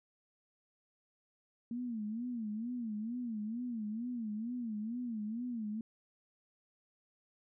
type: tone with vibrato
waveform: sine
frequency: 228.2 Hz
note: A#3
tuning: 37 cents flat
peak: -36 dBFS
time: 1.71-5.81 s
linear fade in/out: 2 ms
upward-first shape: sine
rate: 2.2 Hz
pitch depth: 150 cents each way
effects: none